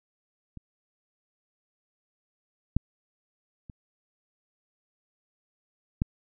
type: clicks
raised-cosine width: 5 ms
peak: -29 / -10 / -30 / -12 dBFS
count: 4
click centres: 0.573 / 2.766 / 3.698 / 6.019 s
effects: none